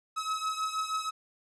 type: beating tone pair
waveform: 45% pulse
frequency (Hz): 1281 / 1287.3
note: E6 / E6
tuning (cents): -50 / -41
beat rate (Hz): 6.3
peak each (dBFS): -32 / -35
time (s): 0.16-1.11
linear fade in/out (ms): 20
effects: resampled to 22050 Hz